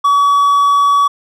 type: tone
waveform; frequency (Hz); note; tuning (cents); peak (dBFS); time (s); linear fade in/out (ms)
triangle; 1136; C#6; +42; -6; 0.04-1.08; 10
effects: none